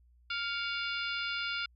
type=harmonic tone with a mistuned harmonic; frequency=699 Hz; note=F5; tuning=1 cent sharp; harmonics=2 / 3 / 4 / 5 / 6 / 7; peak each=-36 / -40 / -39 / -42 / -45 / -43 dBFS; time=0.3-1.66 s; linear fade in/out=5 ms; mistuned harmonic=3; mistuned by=+120 cents; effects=added 60 Hz sine -60 dBFS peak until 1.75 s